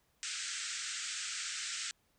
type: band-pass noise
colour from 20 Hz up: white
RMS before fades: -40 dBFS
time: 0.23-1.91 s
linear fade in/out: 0 ms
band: 1300 to 8400 Hz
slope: 96 dB/octave
effects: pink hiss -74 dBFS RMS until 2.18 s